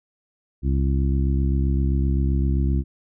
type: harmonic tone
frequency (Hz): 67.7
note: C#2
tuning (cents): -40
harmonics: 1 / 2 / 3 / 4 / 5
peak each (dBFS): -19 / -25 / -29 / -31 / -33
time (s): 0.62-2.84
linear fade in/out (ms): 50
effects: none